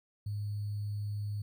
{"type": "tone with sample-and-hold", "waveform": "sine", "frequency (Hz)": 103.4, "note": "G#2", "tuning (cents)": -7, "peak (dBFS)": -33, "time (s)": [0.26, 1.42], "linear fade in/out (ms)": 5, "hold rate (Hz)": 4410, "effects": []}